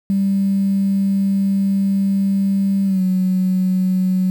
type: tone with pitch glide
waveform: sine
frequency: 196 to 185.96 Hz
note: G3 to F#3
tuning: 0 to +9 cents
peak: -13 dBFS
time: 0.1-4.3 s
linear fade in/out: 0 ms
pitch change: -91 cents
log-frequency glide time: 2.85-3.02 s
effects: tanh soft clip ceiling -9 dBFS + 7-bit